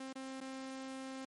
sawtooth tone with dropouts, 264.8 Hz, C4, 21 cents sharp, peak -39 dBFS, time 0-1.25 s, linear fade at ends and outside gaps 5 ms, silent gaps 0.129-0.155 / 0.405-0.411 s, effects MP3 48 kbps

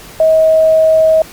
sine tone, 637 Hz, D#5, 41 cents sharp, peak -5 dBFS, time 0.2-1.22 s, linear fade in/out 2 ms, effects pink hiss -34 dBFS RMS until 1.32 s + MP3 96 kbps

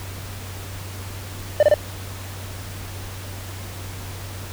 triangle tone bursts, 598 Hz, D5, 31 cents sharp, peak -8 dBFS, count 3, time 1.6-1.741 s, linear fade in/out 2 ms, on 29 ms, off 27 ms, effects added 95 Hz sine -33 dBFS peak until 4.52 s + pink hiss -37 dBFS RMS until 4.52 s

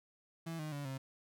35% pulse tone with pitch steps, 164.81 / 153.77 / 143.48 / 133.87 Hz, E3 / D#3 / D3 / C3, 0 / -20 / -40 / +40 cents, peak -38 dBFS, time 0.46-0.98 s, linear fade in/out 10 ms, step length 130 ms, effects none

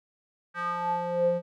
square tone with band-pass filter sweep, 174.61 Hz, F3, in tune, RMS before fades -28 dBFS, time 0.54-1.42 s, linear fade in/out 50 ms, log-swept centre 1500 to 410 Hz, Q 6.3, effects none

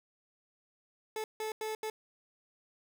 30% pulse tone bursts at uneven times, 435 Hz, A4, 20 cents flat, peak -32 dBFS, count 4, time 1.16-1.24 / 1.4-1.52 / 1.61-1.75 / 1.83-1.9 s, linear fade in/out 2 ms, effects none

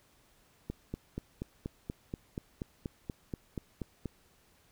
click train, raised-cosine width 3 ms, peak -23 dBFS, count 15, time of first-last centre 0.7-4.057 s, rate 4.17 Hz, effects pink hiss -66 dBFS RMS until 4.71 s

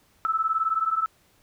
sine beating tone pair, 1300 / 1319 Hz, E6 / E6, -24 / +1 cents, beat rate 19 Hz, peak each -26 / -24 dBFS, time 0.25-1.06 s, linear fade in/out 0 ms, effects pink hiss -62 dBFS RMS until 1.42 s

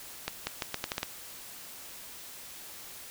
accelerating click train, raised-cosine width 0.2 ms, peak -13 dBFS, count 8, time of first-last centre 0.28-1.031 s, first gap 190 ms, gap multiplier 0.8, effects white hiss -46 dBFS RMS until 3.1 s

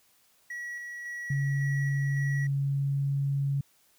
triangle tone with tremolo, 1926 Hz, B6, 44 cents flat, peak -33 dBFS, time 0.5-2.47 s, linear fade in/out 5 ms, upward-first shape square, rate 1.8 Hz, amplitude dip 25%
sine tone with pitch glide, 138.6 to 139.4 Hz, C#3 to C#3, 0 to +10 cents, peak -25 dBFS, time 1.3-3.61 s, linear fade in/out 5 ms, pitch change +10 cents, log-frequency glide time 2.11-3.03 s
effects white hiss -65 dBFS RMS until 3.98 s

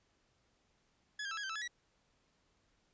sawtooth tone with pitch steps, 1695 / 1602 / 1318 / 1658 / 1557 / 1315 / 1701 / 1930 Hz, G#6 / G6 / E6 / G#6 / G6 / E6 / G#6 / B6, +35 / +37 / -1 / -3 / -12 / -5 / +41 / -40 cents, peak -35 dBFS, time 1.19-1.678 s, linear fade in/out 5 ms, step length 61 ms, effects pink hiss -75 dBFS RMS until 2.93 s + resampled to 16000 Hz

